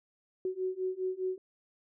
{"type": "beating tone pair", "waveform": "sine", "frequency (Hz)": [370, 374.9], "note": ["F#4", "F#4"], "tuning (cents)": [0, 23], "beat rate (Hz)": 4.9, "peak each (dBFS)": [-35, -34], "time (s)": [0.45, 1.38], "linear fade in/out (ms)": 2, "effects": []}